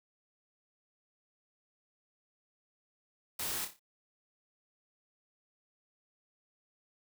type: noise with echo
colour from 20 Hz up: white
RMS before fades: -37 dBFS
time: 3.39-3.65 s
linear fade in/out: 5 ms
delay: 29 ms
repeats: 5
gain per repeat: -7 dB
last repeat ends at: 3.795 s
effects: none